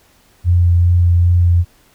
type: tone with vibrato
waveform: sine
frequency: 87.31 Hz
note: F2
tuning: in tune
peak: -8 dBFS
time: 0.44-1.65 s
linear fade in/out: 50 ms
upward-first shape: sine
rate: 2.5 Hz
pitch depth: 13 cents each way
effects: pink hiss -52 dBFS RMS until 1.94 s